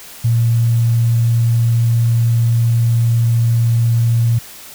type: tone with tanh clipping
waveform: triangle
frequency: 116.54 Hz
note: A#2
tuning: in tune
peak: -10 dBFS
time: 0.24-4.39 s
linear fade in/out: 10 ms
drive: 3 dB
effects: white hiss -36 dBFS RMS until 4.74 s